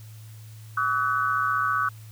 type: tone cluster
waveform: sine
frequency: 1143 / 1278 / 1493 Hz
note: D6 / D#6 / F#6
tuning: -47 / +46 / +15 cents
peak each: -26 dBFS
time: 0.77-1.89 s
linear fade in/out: 5 ms
effects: added 109 Hz sine -41 dBFS peak until 2.11 s + white hiss -54 dBFS RMS until 2.11 s